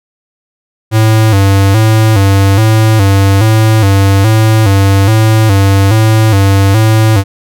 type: tone with vibrato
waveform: square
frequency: 103.83 Hz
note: G#2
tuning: in tune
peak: -5 dBFS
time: 0.91-7.24 s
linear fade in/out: 50 ms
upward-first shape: square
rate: 1.2 Hz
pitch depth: 100 cents each way
effects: none